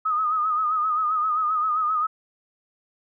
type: tone with vibrato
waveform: sine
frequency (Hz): 1251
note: D#6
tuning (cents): +9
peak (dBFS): -20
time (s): 0.05-2.07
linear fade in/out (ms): 10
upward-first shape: sine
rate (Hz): 7.6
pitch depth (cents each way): 62
effects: none